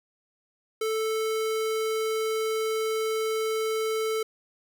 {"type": "tone", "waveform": "square", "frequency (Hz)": 440, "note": "A4", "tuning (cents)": 0, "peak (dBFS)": -26, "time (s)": [0.81, 4.23], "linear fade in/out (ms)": 5, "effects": []}